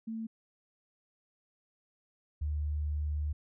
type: tone pair in turn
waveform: sine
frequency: 223.8 / 74.68 Hz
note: A3 / D2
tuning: +30 / +30 cents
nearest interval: octave + perfect fifth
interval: 1900 cents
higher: first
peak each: -35 / -30 dBFS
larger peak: second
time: 0.07-0.27 / 2.41-3.33 s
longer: second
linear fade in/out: 10 ms
effects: none